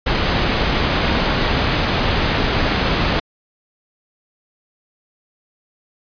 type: low-pass noise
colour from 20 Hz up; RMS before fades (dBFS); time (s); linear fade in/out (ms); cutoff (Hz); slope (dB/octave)
pink; -18; 0.06-3.2; 10; 4600; 24
effects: resampled to 11025 Hz